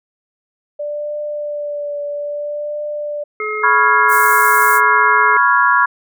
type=tone with vibrato; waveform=sine; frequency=587.3 Hz; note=D5; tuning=in tune; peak=-20 dBFS; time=0.79-3.24 s; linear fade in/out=10 ms; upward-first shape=triangle; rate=0.61 Hz; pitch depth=24 cents each way
type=harmonic tone; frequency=427.1 Hz; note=G#4; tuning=48 cents sharp; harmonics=1 / 3 / 5; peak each=-23 / -23 / -23 dBFS; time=3.4-5.37 s; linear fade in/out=2 ms
type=chord; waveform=sine; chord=C# dominant seventh; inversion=third; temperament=equal; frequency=987.8 / 1108.7 / 1396.9 / 1661.2 Hz; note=B5 / C#6 / E#6 / G#6; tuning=0 / 0 / 0 / 0 cents; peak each=-15 dBFS; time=3.63-5.86 s; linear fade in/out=10 ms
type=high-pass noise; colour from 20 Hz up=pink; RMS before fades=-24 dBFS; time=4.08-4.81 s; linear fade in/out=50 ms; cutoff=8000 Hz; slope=24 dB/octave
effects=none